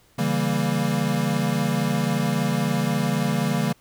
square chord, C# diminished seventh, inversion none, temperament equal with one note detuned, 141.1 / 164.81 / 196 / 233.1 Hz, C#3 / E3 / G3 / Bb3, +31 / 0 / 0 / 0 cents, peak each -27 dBFS, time 0.18-3.73 s, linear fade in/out 10 ms, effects pink hiss -58 dBFS RMS until 3.8 s

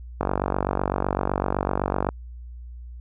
click train, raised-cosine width 1 ms, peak -8 dBFS, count 91, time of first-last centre 0.21-2.089 s, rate 47.9 Hz, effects added 60 Hz sine -36 dBFS peak until 3 s

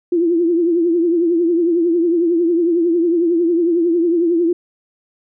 sine tone with vibrato, 340 Hz, F4, 46 cents flat, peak -12 dBFS, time 0.12-4.53 s, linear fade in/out 5 ms, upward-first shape triangle, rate 11 Hz, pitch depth 98 cents each way, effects none

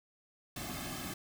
pink noise with comb filter, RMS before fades -41 dBFS, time 0.56-1.14 s, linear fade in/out 5 ms, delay 2.1 ms, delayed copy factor -0.8, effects none

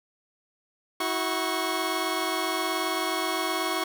15% pulse tone cluster, 324.9 / 372.6 / 1099 Hz, E4 / F#4 / C#6, -25 / +12 / -15 cents, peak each -24 dBFS, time 1-3.84 s, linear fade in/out 5 ms, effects none

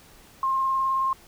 sine tone with vibrato, 1064 Hz, C6, 29 cents sharp, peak -21 dBFS, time 0.43-1.13 s, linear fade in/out 2 ms, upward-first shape sine, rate 19 Hz, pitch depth 13 cents each way, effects pink hiss -52 dBFS RMS until 1.27 s

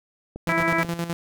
click train, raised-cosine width 2 ms, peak -21 dBFS, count 5, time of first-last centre 0.36-0.848 s, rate 8.19 Hz
sawtooth tone with tremolo, 169.6 Hz, E3, 50 cents sharp, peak -20 dBFS, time 0.47-1.13 s, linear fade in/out 0 ms, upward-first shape square, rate 9.6 Hz, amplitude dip 65%
harmonic tone, 329.6 Hz, E4, in tune, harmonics 1 / 2 / 3 / 4 / 5 / 6 / 7, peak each -28 / -28 / -28 / -28 / -28 / -28 / -28 dBFS, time 0.49-0.83 s, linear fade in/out 0 ms
effects none

